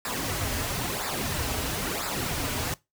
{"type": "noise with flanger", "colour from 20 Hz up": "pink", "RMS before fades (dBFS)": -30, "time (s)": [0.05, 2.74], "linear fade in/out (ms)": 2, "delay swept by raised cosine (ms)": [0.32, 5.82], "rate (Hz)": 1, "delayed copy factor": -0.7, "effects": ["noise-tail reverb RT60 0.2 s tail -20 dB re dry"]}